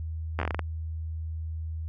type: slowing click train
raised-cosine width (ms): 0.5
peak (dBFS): -14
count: 9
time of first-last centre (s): 0.39-0.593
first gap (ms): 11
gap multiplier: 1.23
effects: added 80 Hz sine -31 dBFS peak until 1.88 s